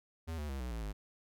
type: tone with pitch steps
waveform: square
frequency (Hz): 81.5 / 74.31 / 67.75 / 61.77 / 56.31 / 51.34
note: E2 / D2 / C#2 / B1 / A1 / G#1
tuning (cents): -19 / +21 / -39 / +1 / +41 / -19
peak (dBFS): -38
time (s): 0.27-0.93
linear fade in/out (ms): 20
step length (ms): 110
effects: none